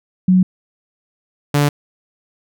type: tone pair in turn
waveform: sine / sawtooth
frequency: 184.6 / 145.13 Hz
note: F#3 / D3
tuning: -4 / -20 cents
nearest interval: major third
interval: 416 cents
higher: first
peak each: -8 dBFS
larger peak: neither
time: 0.28-0.43 / 1.54-1.69 s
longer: neither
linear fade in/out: 5 ms
effects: none